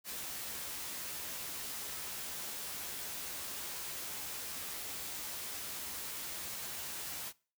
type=noise with comb filter; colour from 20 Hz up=white; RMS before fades=-42 dBFS; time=0.04-7.33 s; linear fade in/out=50 ms; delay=14 ms; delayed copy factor=+0.55; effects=noise-tail reverb RT60 0.4 s tail -23 dB re dry